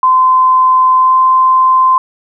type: tone with pitch glide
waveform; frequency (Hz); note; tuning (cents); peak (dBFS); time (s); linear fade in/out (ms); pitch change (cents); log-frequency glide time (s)
sine; 1030 to 1037.2; C6 to C6; -28 to -15; -5; 0.03-1.98; 2; +13; 0.97-1.16
effects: none